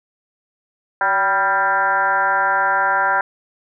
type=tone with frequency modulation; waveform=sine; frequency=1181 Hz; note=D6; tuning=9 cents sharp; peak=-14 dBFS; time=1.01-3.21 s; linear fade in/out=2 ms; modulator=202 Hz; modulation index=2.5; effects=none